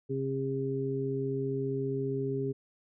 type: harmonic tone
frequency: 134.9 Hz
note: C#3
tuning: 47 cents flat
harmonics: 1 / 2 / 3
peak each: -34 / -36 / -32 dBFS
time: 0.09-2.53 s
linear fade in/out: 20 ms
effects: none